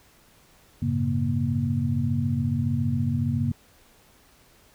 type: tone cluster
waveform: sine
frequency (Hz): 95.6 / 110.2 / 137.2 / 236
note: G2 / A2 / C#3 / A#3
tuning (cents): -43 / +3 / -17 / +22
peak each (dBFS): -28 / -30 / -26 / -27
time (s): 0.82-3.52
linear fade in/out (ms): 5
effects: pink hiss -57 dBFS RMS until 4.74 s